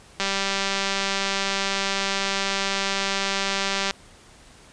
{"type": "click train", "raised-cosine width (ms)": 0.2, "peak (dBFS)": -7, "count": 728, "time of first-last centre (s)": [0.2, 3.909], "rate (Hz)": 196, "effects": ["pink hiss -50 dBFS RMS until 4.72 s", "resampled to 22050 Hz"]}